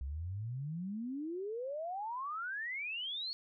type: exponential sweep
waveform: sine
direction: up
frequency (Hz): 63.9 to 4435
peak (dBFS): -37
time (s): 0.01-3.33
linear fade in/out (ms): 0
effects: none